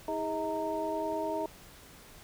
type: tone cluster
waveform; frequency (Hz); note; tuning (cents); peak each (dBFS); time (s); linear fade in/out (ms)
sine; 318.7 / 408.9 / 636 / 923; D#4 / G#4 / D#5 / A#5; +42 / -27 / +38 / -17; -37 / -38 / -34 / -36; 0.08-1.46; 2
effects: pink hiss -53 dBFS RMS until 2.23 s